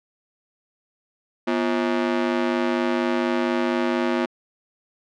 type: ring-modulated tone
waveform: sawtooth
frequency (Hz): 295.5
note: D4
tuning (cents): +11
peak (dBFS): -13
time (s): 1.47-4.26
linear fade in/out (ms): 10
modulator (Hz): 52.1
effects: low-pass 3000 Hz 12 dB/octave